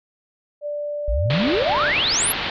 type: tone with pitch glide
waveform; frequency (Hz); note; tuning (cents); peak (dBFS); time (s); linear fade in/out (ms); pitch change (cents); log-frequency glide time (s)
sine; 587.3 to 591.7; D5 to D5; 0 to +13; -24; 0.61-1.94; 50; +13; 1.01-1.41
type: exponential sweep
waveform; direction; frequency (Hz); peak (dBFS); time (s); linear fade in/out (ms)
sine; up; 48 to 11840; -18; 1.08-2.32; 0
type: click train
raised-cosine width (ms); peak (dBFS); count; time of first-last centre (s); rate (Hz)
5; -26; 14; 1.26-2.202; 13.8
type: low-pass noise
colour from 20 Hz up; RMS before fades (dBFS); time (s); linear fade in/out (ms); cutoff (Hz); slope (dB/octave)
white; -26; 1.3-2.5; 2; 4100; 48
effects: none